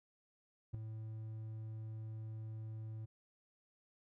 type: tone with ADSR envelope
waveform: triangle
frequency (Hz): 110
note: A2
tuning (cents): 0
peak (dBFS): -33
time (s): 0.73-3.06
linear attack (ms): 16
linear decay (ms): 4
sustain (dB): -8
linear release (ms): 15
effects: none